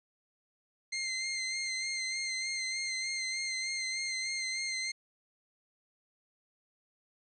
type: tone with vibrato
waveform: 20% pulse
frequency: 2093 Hz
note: C7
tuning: in tune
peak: -28 dBFS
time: 0.92-4.92 s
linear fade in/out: 10 ms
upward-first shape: sine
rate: 3.3 Hz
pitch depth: 28 cents each way
effects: resampled to 22050 Hz + 11-bit